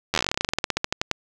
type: slowing click train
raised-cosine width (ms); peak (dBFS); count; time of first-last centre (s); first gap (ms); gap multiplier
0.2; -4; 25; 0.14-1.113; 11; 1.1
effects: none